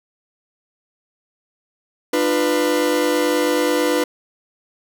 40% pulse chord, B diminished, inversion first, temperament equal with one note detuned, 300 / 349.2 / 493.9 Hz, D4 / F4 / B4, +37 / 0 / 0 cents, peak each -20 / -22 / -18 dBFS, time 2.13-4.04 s, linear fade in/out 5 ms, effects none

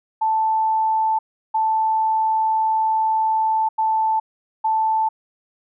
sine tone bursts at uneven times, 880 Hz, A5, in tune, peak -16 dBFS, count 4, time 0.21-1.19 / 1.54-3.69 / 3.78-4.2 / 4.64-5.09 s, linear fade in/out 10 ms, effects none

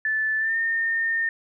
sine tone with pitch glide, 1750 to 1822.2 Hz, A6 to A#6, -10 to -40 cents, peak -21 dBFS, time 0.05-1.29 s, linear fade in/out 2 ms, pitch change +70 cents, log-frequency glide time 0.38-0.57 s, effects none

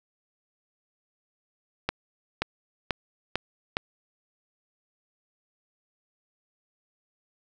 accelerating click train, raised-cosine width 0.3 ms, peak -9 dBFS, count 5, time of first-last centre 1.89-3.769 s, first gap 530 ms, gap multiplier 0.92, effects none

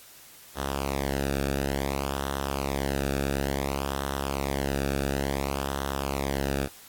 sawtooth tone with flanger, 69 Hz, C#2, 7 cents flat, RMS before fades -29 dBFS, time 0.55-6.69 s, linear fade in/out 50 ms, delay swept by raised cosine 0.42 to 0.98 ms, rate 0.57 Hz, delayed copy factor -0.75, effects white hiss -50 dBFS RMS until 6.88 s + AAC 64 kbps

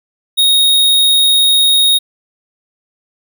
square tone, 3742 Hz, A#7, 6 cents sharp, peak -8 dBFS, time 0.37-1.99 s, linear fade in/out 20 ms, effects none

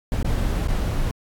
brown noise with dropouts, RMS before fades -22 dBFS, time 0.12-1.11 s, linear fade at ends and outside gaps 1 ms, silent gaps 0.228-0.247 / 0.675-0.683 s, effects AAC 64 kbps

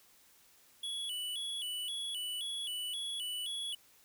square tone with vibrato, 3161 Hz, G7, 14 cents sharp, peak -37 dBFS, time 0.83-3.75 s, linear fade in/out 5 ms, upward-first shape square, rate 1.9 Hz, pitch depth 110 cents each way, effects white hiss -64 dBFS RMS until 4.04 s

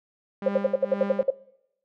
sawtooth tone with tremolo, 200 Hz, G3, 35 cents sharp, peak -23 dBFS, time 0.42-1.23 s, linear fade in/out 2 ms, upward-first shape triangle, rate 2 Hz, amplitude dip 85%
sine tone bursts, 537 Hz, C5, 45 cents sharp, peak -16 dBFS, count 10, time 0.46-1.304 s, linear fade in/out 5 ms, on 25 ms, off 66 ms
effects noise-tail reverb RT60 0.8 s tail -20 dB re dry + low-pass 2000 Hz 12 dB/octave

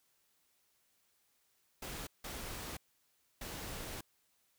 pink noise bursts at uneven times, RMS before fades -44 dBFS, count 3, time 1.82-2.07 / 2.24-2.77 / 3.41-4.01 s, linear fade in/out 5 ms, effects white hiss -75 dBFS RMS until 4.58 s

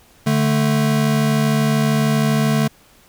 square tone pair together, 147.09 / 220 Hz, D3 / A3, +3 / 0 cents, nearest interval perfect fifth, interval 697 cents, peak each -18 dBFS, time 0.26-2.68 s, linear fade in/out 10 ms, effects pink hiss -51 dBFS RMS until 3.08 s

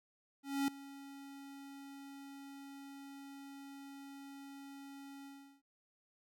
square tone with ADSR envelope, 277.2 Hz, C#4, in tune, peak -31 dBFS, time 0.43-5.62 s, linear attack 250 ms, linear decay 3 ms, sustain -19 dB, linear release 370 ms, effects none

